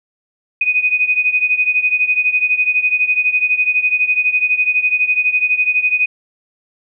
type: beating tone pair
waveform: sine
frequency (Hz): 2489 / 2501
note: D#7 / D#7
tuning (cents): 0 / +8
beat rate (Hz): 12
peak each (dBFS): -14 / -17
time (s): 0.61-6.06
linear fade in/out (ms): 5
effects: none